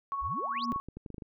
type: tone with tremolo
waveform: sine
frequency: 1108.7 Hz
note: C#6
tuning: in tune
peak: -29 dBFS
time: 0.12-0.8 s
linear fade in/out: 0 ms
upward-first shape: sine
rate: 16 Hz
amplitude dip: 45%
type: exponential sweep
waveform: sine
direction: up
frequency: 47.88 to 6010 Hz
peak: -38 dBFS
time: 0.21-0.66 s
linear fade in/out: 20 ms
type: tone with exponential growth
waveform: sine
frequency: 237.8 Hz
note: A#3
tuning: 35 cents sharp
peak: -28 dBFS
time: 0.37-0.72 s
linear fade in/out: 0 ms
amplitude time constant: 74 ms
type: clicks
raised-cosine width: 3 ms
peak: -29 dBFS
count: 9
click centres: 0.727 / 0.761 / 0.886 / 0.97 / 1.062 / 1.103 / 1.144 / 1.182 / 1.222 s
effects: none